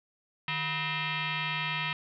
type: tone with frequency modulation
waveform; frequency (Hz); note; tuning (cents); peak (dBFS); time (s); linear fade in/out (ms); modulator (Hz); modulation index
sine; 407.1; G#4; -35; -29; 0.48-1.93; 2; 562; 5.4
effects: none